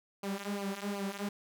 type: tone with flanger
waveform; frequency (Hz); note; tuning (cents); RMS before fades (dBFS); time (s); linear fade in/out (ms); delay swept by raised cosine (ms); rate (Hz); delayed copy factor
sawtooth; 200; G3; +35; -37; 0.23-1.29; 5; 0.54 to 5.24; 2.7; -0.8
effects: none